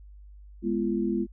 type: chord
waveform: sine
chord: F diminished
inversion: first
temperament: equal with one note detuned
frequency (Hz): 207.7 / 246.9 / 341.1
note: Ab3 / Cb4 / F4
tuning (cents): 0 / 0 / -41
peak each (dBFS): -28 / -30 / -28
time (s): 0.62-1.27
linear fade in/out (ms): 50
effects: added 50 Hz sine -45 dBFS peak until 1.32 s